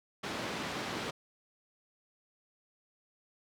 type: band-pass noise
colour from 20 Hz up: pink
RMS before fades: -38 dBFS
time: 0.23-1.11 s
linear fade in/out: 10 ms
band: 170 to 4400 Hz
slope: 12 dB/octave
effects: none